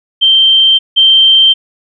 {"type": "tone pair in turn", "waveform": "sine", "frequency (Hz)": [3136, 3136], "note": ["G7", "G7"], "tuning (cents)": [0, 0], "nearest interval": "unison", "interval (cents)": 0, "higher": "neither", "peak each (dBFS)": [-4, -3], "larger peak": "second", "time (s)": [[0.21, 0.79], [0.96, 1.54]], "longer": "neither", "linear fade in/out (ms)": 20, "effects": []}